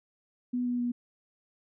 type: tone with pitch steps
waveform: sine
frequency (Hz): 246.9 / 244.5 / 242.1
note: B3 / B3 / B3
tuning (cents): 0 / -17 / -34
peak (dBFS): -27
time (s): 0.53-0.92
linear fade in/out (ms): 10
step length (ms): 130
effects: none